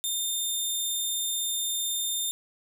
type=tone; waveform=15% pulse; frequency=3619 Hz; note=A7; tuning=48 cents sharp; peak=-20 dBFS; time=0.04-2.31 s; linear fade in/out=0 ms; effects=none